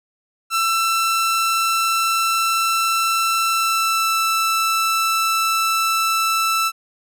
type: tone with pitch glide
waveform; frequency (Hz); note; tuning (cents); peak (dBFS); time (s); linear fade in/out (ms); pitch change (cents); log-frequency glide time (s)
sawtooth; 1337 to 1324.7; E6 to E6; +24 to +8; -13; 0.5-6.72; 50; -16; 3.48-4.16
effects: none